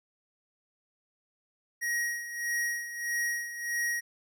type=tone with tremolo; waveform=square; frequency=1892 Hz; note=A#6; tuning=25 cents sharp; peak=-28 dBFS; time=1.81-4.01 s; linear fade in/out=20 ms; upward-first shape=sine; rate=1.6 Hz; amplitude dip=70%; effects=none